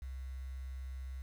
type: tone with quantisation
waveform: sine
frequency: 65.41 Hz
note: C2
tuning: in tune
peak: -40 dBFS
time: 0.02-1.22 s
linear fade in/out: 0 ms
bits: 10
effects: none